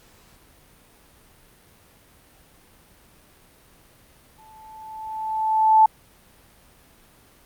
sine tone with exponential growth, 875 Hz, A5, 10 cents flat, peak -9 dBFS, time 4.38-5.86 s, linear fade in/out 5 ms, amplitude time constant 320 ms, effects pink hiss -54 dBFS RMS until 7.45 s + Opus 48 kbps

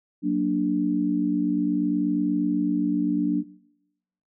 sine chord, Gb augmented, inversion none, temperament equal, 185 / 233.1 / 293.7 Hz, Gb3 / Bb3 / D4, 0 / 0 / 0 cents, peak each -27 / -28 / -22 dBFS, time 0.22-3.44 s, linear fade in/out 50 ms, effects noise-tail reverb RT60 0.9 s tail -21 dB re dry

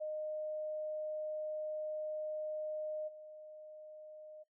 sine tone with level steps, 615 Hz, D#5, 20 cents flat, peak -37 / -49 dBFS, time 0-4.44 s, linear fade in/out 20 ms, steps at 3.07 s, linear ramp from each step 20 ms, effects noise-tail reverb RT60 0.2 s tail -26 dB re dry

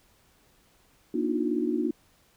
sine tone cluster, 239.1 / 295.3 / 313.5 / 358.5 Hz, A#3 / D4 / D#4 / F4, +44 / +10 / +13 / +45 cents, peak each -30 dBFS, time 1.14-1.91 s, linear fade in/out 5 ms, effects pink hiss -63 dBFS RMS until 2.36 s

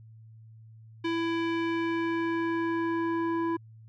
square tone with low-pass filter sweep, 332.4 Hz, E4, 15 cents sharp, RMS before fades -29 dBFS, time 1.04-3.57 s, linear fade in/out 10 ms, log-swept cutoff 3100 to 1200 Hz, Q 1.6, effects added 111 Hz sine -48 dBFS peak until 3.88 s

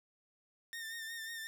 sawtooth tone with vibrato, 1815 Hz, A#6, 47 cents flat, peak -38 dBFS, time 0.73-1.47 s, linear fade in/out 0 ms, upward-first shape sine, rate 5.5 Hz, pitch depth 39 cents each way, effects none

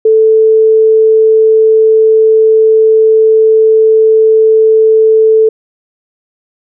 sine tone, 440 Hz, A4, in tune, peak -3 dBFS, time 0.05-5.49 s, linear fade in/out 5 ms, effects none

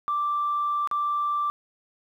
sine tone with dropouts, 1174 Hz, D6, 1 cent flat, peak -22 dBFS, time 0.08-1.5 s, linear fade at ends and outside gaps 0 ms, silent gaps 0.874-0.913 s, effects tanh soft clip ceiling -18 dBFS + 10-bit

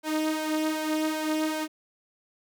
sawtooth tone with flanger, 311.1 Hz, D#4, in tune, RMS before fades -28 dBFS, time 0.03-1.68 s, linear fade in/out 50 ms, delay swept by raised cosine 1.9 to 3.6 ms, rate 2.6 Hz, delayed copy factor +0.6, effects none

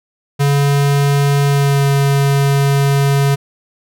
square tone with pitch glide, 141.5 to 139.71 Hz, C#3 to C#3, +36 to +14 cents, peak -11 dBFS, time 0.39-3.36 s, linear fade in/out 20 ms, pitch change -22 cents, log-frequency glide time 1.45-1.84 s, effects none

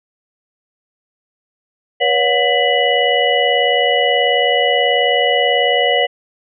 sine tone cluster, 483.5 / 562 / 723 / 1994 / 2933 Hz, B4 / C#5 / F#5 / B6 / F#7, -37 / +24 / -40 / +16 / -16 cents, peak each -18 dBFS, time 2-6.07 s, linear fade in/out 20 ms, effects none

